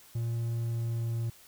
triangle tone with pitch glide, 116.5 to 115.7 Hz, A#2 to A#2, -1 to -13 cents, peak -27 dBFS, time 0.15-1.3 s, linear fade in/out 5 ms, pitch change -12 cents, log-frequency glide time 0.56-1.05 s, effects white hiss -56 dBFS RMS until 1.47 s

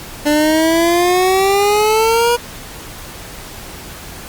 25% pulse exponential sweep, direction up, 293.7 to 482.8 Hz, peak -7 dBFS, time 0.25-2.37 s, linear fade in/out 20 ms, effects pink hiss -32 dBFS RMS until 4.28 s + Opus 48 kbps

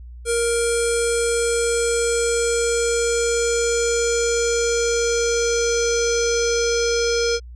square tone with low-pass filter sweep, 468.5 Hz, A#4, 9 cents sharp, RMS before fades -20 dBFS, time 0.25-7.4 s, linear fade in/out 50 ms, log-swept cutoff 9100 to 5600 Hz, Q 6, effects added 60 Hz sine -35 dBFS peak until 7.55 s

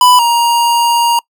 square tone pair in turn, 994 / 941.6 Hz, B5 / A#5, +11 / +17 cents, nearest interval minor second, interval 94 cents, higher first, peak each -5 / -9 dBFS, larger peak first, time 0.01-0.19 / 0.19-1.19 s, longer second, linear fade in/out 2 ms, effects noise-tail reverb RT60 0.1 s tail -24 dB re dry

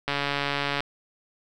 click train, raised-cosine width 0.3 ms, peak -10 dBFS, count 104, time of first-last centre 0.08-0.805 s, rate 142 Hz, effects none

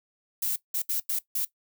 violet noise bursts at uneven times, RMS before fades -28 dBFS, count 5, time 0.42-0.56 / 0.74-0.82 / 0.89-1 / 1.09-1.19 / 1.35-1.45 s, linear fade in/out 5 ms, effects noise-tail reverb RT60 0.1 s tail -17 dB re dry

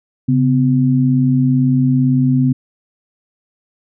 sine tone pair together, 136.6 / 254.5 Hz, C#3 / C4, -25 / -48 cents, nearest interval major seventh, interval 1077 cents, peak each -13 dBFS, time 0.28-2.53 s, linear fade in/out 10 ms, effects none

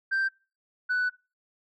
sine tone pair in turn, 1568 / 1489 Hz, G6 / F#6, 0 / +11 cents, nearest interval minor second, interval 89 cents, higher first, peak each -21 dBFS, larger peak neither, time 0.11-0.29 / 0.89-1.1 s, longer second, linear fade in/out 20 ms, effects noise-tail reverb RT60 0.3 s tail -22 dB re dry + tanh soft clip ceiling -22 dBFS

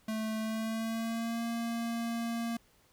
square tone with pitch glide, 218.9 to 231.9 Hz, A3 to A#3, -9 to -9 cents, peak -33 dBFS, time 0.08-2.57 s, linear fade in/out 5 ms, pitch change +100 cents, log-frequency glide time 0.39-1.44 s, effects pink hiss -66 dBFS RMS until 2.92 s

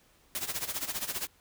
white noise with tremolo, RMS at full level -32 dBFS, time 0.35-1.27 s, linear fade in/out 0 ms, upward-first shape sine, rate 15 Hz, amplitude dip 80%, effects pink hiss -64 dBFS RMS until 1.4 s

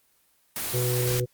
white noise, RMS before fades -30 dBFS, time 0.56-1.2 s, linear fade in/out 2 ms
harmonic tone, 123.47 Hz, B2, in tune, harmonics 1 / 3 / 4, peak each -25 / -30 / -31 dBFS, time 0.73-1.26 s, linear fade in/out 20 ms
effects white hiss -65 dBFS RMS until 1.33 s + Opus 24 kbps

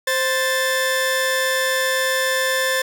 sawtooth tone pair together, 523.3 / 1760.2 Hz, C5 / A6, 0 / 0 cents, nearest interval octave + major sixth, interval 2100 cents, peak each -17 dBFS, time 0.07-2.82 s, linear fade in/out 5 ms, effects none

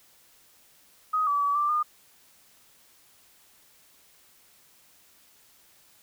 sine tone with pitch steps, 1255 / 1150 / 1143 / 1177 / 1216 Hz, D#6 / D6 / D6 / D6 / D#6, +15 / -37 / -47 / +3 / -40 cents, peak -22 dBFS, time 1.13-1.83 s, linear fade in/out 10 ms, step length 140 ms, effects white hiss -59 dBFS RMS until 6.02 s

